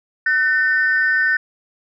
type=tone pair together; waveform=sine; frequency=1513 / 1808.1 Hz; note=F#6 / A6; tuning=+38 / +47 cents; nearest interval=minor third; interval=309 cents; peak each=-16 dBFS; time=0.26-1.37 s; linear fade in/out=5 ms; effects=tanh soft clip ceiling -7 dBFS